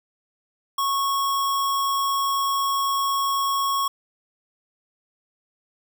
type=tone with sample-and-hold; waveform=sine; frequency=1101 Hz; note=C#6; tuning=12 cents flat; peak=-20 dBFS; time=0.78-3.88 s; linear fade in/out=5 ms; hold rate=4410 Hz; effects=none